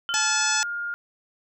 sine tone with exponential decay, 3046 Hz, F#7, 50 cents sharp, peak -26 dBFS, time 0.09-0.45 s, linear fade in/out 1 ms, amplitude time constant 78 ms
sine tone with pitch glide, 1396.9 to 1413.9 Hz, F6 to F6, 0 to +21 cents, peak -27 dBFS, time 0.09-0.94 s, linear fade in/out 0 ms, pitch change +21 cents, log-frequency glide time 0.27-0.43 s
harmonic tone, 863 Hz, A5, 34 cents flat, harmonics 1 / 2 / 3 / 4 / 5 / 6 / 7 / 8 / 9, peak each -30 / -29 / -31 / -32 / -34 / -29 / -28 / -32 / -29 dBFS, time 0.14-0.63 s, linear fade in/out 0 ms
effects none

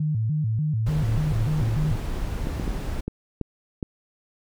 sine tone with vibrato, 130 Hz, C3, 11 cents flat, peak -21 dBFS, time 0-1.96 s, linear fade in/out 5 ms, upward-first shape square, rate 3.4 Hz, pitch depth 280 cents each way
brown noise, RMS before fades -28 dBFS, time 0.86-3.01 s, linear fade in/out 10 ms
clicks, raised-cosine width 3 ms, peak -15 dBFS, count 6, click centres 2.471 / 2.598 / 2.678 / 3.08 / 3.413 / 3.828 s
effects none

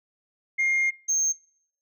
sine tone pair in turn, 2124 / 6381 Hz, C7 / G8, +25 / +30 cents, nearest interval octave + perfect fifth, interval 1905 cents, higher second, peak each -18 dBFS, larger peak neither, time 0.58-0.91 / 1.08-1.33 s, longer first, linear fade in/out 20 ms, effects noise-tail reverb RT60 0.7 s tail -26 dB re dry + tanh soft clip ceiling -19 dBFS

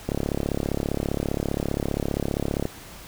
click train, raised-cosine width 2 ms, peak -11 dBFS, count 91, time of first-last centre 0.09-2.654 s, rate 35.1 Hz, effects pink hiss -43 dBFS RMS until 3.07 s

